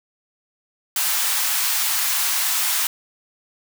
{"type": "high-pass noise", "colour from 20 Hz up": "white", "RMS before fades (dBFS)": -21, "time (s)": [0.96, 2.87], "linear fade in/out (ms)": 2, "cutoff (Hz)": 810, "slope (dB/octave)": 24, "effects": []}